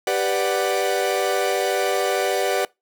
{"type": "chord", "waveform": "45% pulse", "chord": "G major seventh", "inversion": "none", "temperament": "equal with one note detuned", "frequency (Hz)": [392, 493.9, 587.3, 742.1], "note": ["G4", "B4", "D5", "F#5"], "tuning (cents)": [0, 0, 0, 5], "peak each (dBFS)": -25, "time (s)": [0.07, 2.65], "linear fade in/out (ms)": 2, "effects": ["noise-tail reverb RT60 0.2 s tail -23 dB re dry"]}